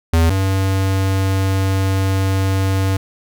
square tone pair in turn, 82.41 / 96.11 Hz, E2 / G2, 0 / -34 cents, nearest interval minor third, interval 266 cents, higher second, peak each -11 / -15 dBFS, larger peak first, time 0.13-0.3 / 0.3-2.97 s, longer second, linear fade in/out 5 ms, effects none

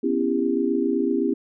sine chord, C# half-diminished seventh, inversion third, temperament just, 249.5 / 277.2 / 332.6 / 399.1 Hz, B3 / C#4 / E4 / G4, +18 / 0 / +16 / +31 cents, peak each -25 dBFS, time 0.03-1.34 s, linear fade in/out 10 ms, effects none

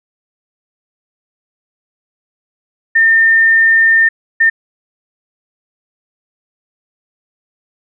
sine tone bursts at uneven times, 1810 Hz, A6, 48 cents sharp, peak -6 dBFS, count 2, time 2.95-4.09 / 4.4-4.5 s, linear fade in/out 10 ms, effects none

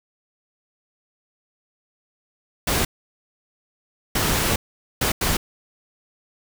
pink noise bursts at uneven times, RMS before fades -21 dBFS, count 4, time 2.67-2.85 / 4.15-4.56 / 5.01-5.12 / 5.21-5.37 s, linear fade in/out 5 ms, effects none

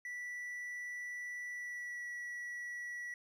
triangle tone with pitch glide, 1962 to 1940.6 Hz, B6 to B6, -12 to -31 cents, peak -39 dBFS, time 0.05-3.14 s, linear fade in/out 2 ms, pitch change -19 cents, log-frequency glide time 1.51-2.07 s, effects none

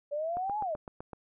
sine exponential two-way sweep, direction up then down, 569 to 868 to 574 Hz, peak -30 dBFS, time 0.11-0.76 s, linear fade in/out 20 ms, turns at 0.6 s
click train, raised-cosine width 1 ms, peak -27 dBFS, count 7, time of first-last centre 0.37-1.132 s, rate 7.87 Hz
effects none

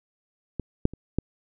clicks, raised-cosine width 3 ms, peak -16 / -6 / -26 / -10 dBFS, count 4, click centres 0.597 / 0.854 / 0.936 / 1.186 s, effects none

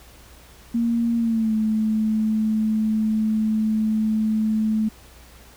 sine tone with pitch glide, 233.1 to 217.5 Hz, A#3 to A3, 0 to -20 cents, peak -18 dBFS, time 0.74-4.89 s, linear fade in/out 10 ms, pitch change -120 cents, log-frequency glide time 1.17-1.54 s, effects added 60 Hz sine -48 dBFS peak until 5.56 s + pink hiss -49 dBFS RMS until 5.56 s

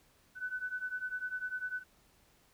sine beating tone pair, 1494 / 1504 Hz, F#6 / F#6, +16 / +28 cents, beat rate 10 Hz, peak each -40 / -38 dBFS, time 0.35-1.84 s, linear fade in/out 50 ms, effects pink hiss -67 dBFS RMS until 2.53 s

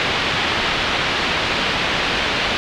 white low-pass noise, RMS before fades -20 dBFS, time 0-2.57 s, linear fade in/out 0 ms, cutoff 3600 Hz, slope 24 dB/octave, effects none

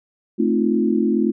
sine chord, F dominant seventh, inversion first, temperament equal, 220 / 261.6 / 311.1 / 349.2 Hz, A3 / C4 / Eb4 / F4, 0 / 0 / 0 / 0 cents, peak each -19 / -22 / -23 / -21 dBFS, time 0.38-1.32 s, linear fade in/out 20 ms, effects none

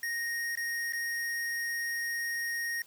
square tone with dropouts, 1864.7 Hz, A#6, in tune, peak -32 dBFS, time 0.03-2.82 s, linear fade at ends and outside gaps 2 ms, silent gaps 0.554-0.573 / 0.924-0.933 s, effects white hiss -58 dBFS RMS until 2.86 s

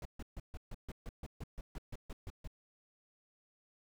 brown noise bursts, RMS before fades -43 dBFS, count 15, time 0.02-2.475 s, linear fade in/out 2 ms, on 33 ms, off 140 ms, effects none

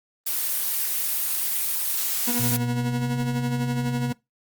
blue noise, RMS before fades -25 dBFS, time 0.26-2.57 s, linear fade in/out 10 ms
40% pulse tone with tremolo, 241.3 Hz, B3, 40 cents flat, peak -23 dBFS, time 2.27-4.13 s, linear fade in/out 10 ms, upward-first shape sine, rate 12 Hz, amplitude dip 55%
sine tone with pitch glide, 120.9 to 132.61 Hz, B2 to C3, -36 to +24 cents, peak -25 dBFS, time 2.39-4.12 s, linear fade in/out 10 ms, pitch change +160 cents, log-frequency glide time 2.56-3.14 s
effects noise-tail reverb RT60 0.2 s tail -22 dB re dry + Opus 32 kbps

